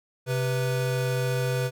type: tone pair together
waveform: square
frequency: 130.82 / 493.9 Hz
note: C3 / B4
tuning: 0 / 0 cents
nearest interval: octave + major seventh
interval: 2300 cents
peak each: -26 / -30 dBFS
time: 0.26-1.71 s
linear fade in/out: 50 ms
effects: none